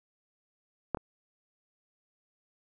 clicks, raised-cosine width 1 ms, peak -14 / -25 dBFS, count 2, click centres 0.947 / 0.972 s, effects none

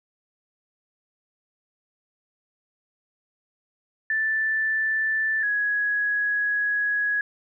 sine tone pair in turn, 1762 / 1670.3 Hz, A6 / G#6, +2 / +9 cents, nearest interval minor second, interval 93 cents, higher first, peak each -21 dBFS, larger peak neither, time 4.1-5.43 / 5.43-7.21 s, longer second, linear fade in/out 2 ms, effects none

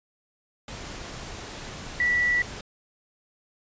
sine tone in noise, 1950 Hz, B6, 23 cents flat, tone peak -20 dBFS, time 2-2.42 s, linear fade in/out 2 ms, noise pink, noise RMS -38 dBFS, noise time 0.68-2.61 s, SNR +15 dB, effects resampled to 16000 Hz

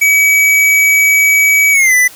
square tone with pitch glide, 2277 to 1993.7 Hz, C#7 to B6, +46 to +16 cents, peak -7 dBFS, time 0.01-2.08 s, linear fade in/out 10 ms, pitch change -230 cents, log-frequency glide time 1.72-1.94 s, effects white hiss -36 dBFS RMS until 2.15 s + high-pass 60 Hz 12 dB/octave

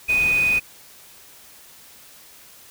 sine tone in noise, 2489 Hz, D#7, in tune, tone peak -16 dBFS, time 0.08-0.6 s, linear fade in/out 20 ms, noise pink, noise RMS -33 dBFS, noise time 0.08-0.6 s, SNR +14 dB, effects white hiss -47 dBFS RMS until 2.7 s

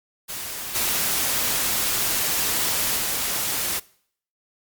white noise with level steps, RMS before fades -32 / -23 / -25 dBFS, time 0.28-3.8 s, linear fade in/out 20 ms, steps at 0.74 / 2.96 s, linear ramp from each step 20 ms, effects noise-tail reverb RT60 0.6 s tail -22 dB re dry + Opus 48 kbps

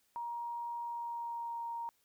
sine tone with pitch glide, 944 to 933.2 Hz, A#5 to A#5, +22 to +2 cents, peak -37 dBFS, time 0.16-1.89 s, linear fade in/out 0 ms, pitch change -20 cents, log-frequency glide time 0.81-1.64 s, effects white hiss -74 dBFS RMS until 2.04 s

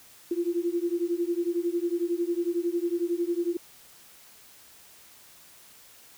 sine beating tone pair, 339.7 / 350.7 Hz, F4 / F4, -48 / +7 cents, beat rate 11 Hz, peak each -28 dBFS, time 0.31-3.57 s, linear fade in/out 5 ms, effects white hiss -53 dBFS RMS until 6.17 s

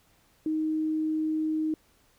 sine tone, 312.7 Hz, D#4, 9 cents sharp, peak -25 dBFS, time 0.46-1.74 s, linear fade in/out 2 ms, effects pink hiss -64 dBFS RMS until 2.18 s

